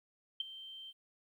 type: tone with ADSR envelope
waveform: sine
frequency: 3131 Hz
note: G7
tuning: 3 cents flat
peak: -30 dBFS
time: 0.4-0.93 s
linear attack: 4 ms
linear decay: 16 ms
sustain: -16 dB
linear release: 37 ms
effects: 12-bit